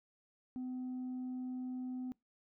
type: tone with tanh clipping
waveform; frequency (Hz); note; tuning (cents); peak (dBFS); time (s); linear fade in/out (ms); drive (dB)
sine; 253.9; B3; +48; -39; 0.56-2.12; 0; 1
effects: noise-tail reverb RT60 0.2 s tail -24 dB re dry